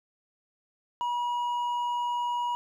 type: tone with hard clipping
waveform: sine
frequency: 965 Hz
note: B5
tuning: 40 cents flat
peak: -28 dBFS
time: 1.01-2.55 s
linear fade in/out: 0 ms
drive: 4 dB
effects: none